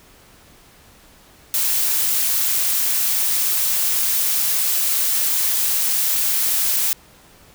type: noise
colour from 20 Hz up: blue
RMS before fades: -19 dBFS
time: 1.54-6.93 s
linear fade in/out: 0 ms
effects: pink hiss -49 dBFS RMS until 7.54 s